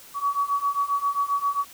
sine beating tone pair, 1129 / 1136.5 Hz, C#6 / C#6, +31 / +43 cents, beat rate 7.5 Hz, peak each -26 / -24 dBFS, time 0.14-1.65 s, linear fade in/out 50 ms, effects white hiss -47 dBFS RMS until 1.73 s

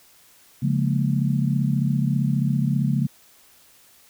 sine chord, Bb minor seventh, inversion first, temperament just, 139.85 / 174.81 / 209.8 / 233.1 Hz, Db3 / F3 / Ab3 / Bb3, +16 / +2 / +18 / 0 cents, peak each -21 / -26 / -26 / -27 dBFS, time 0.62-3.07 s, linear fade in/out 10 ms, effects white hiss -54 dBFS RMS until 4.09 s

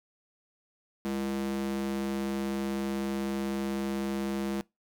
square tone with high-pass filter, 68 Hz, C#2, 33 cents flat, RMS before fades -32 dBFS, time 1.05-4.61 s, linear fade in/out 0 ms, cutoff 250 Hz, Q 6.7, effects noise-tail reverb RT60 0.2 s tail -23 dB re dry

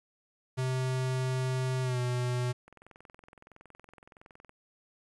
square tone with pitch glide, 129.4 to 123.84 Hz, C3 to B2, -19 to +5 cents, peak -29 dBFS, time 0.57-2.53 s, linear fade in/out 20 ms, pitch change -76 cents, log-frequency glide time 1.82-1.99 s
click train, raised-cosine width 0.5 ms, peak -37 dBFS, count 40, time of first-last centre 2.68-4.494 s, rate 21.5 Hz
effects resampled to 24000 Hz + 10-bit

